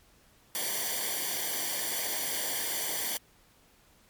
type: noise with comb filter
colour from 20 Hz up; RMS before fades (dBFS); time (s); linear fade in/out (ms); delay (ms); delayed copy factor
white; -32; 0.55-3.17; 0; 0.76; -0.8
effects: pink hiss -62 dBFS RMS until 4.09 s + MP3 96 kbps